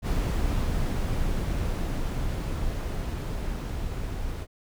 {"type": "noise with level ramp", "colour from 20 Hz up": "brown", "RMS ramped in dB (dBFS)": [-25, -32], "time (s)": [0.02, 4.47], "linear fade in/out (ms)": 50, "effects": []}